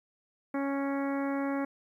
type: harmonic tone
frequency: 277.2 Hz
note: C#4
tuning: in tune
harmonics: 1 / 2 / 3 / 4 / 5 / 6 / 7 / 8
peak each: -30 / -36 / -40 / -42 / -44 / -46 / -47 / -48 dBFS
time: 0.54-1.65 s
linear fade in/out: 5 ms
effects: 11-bit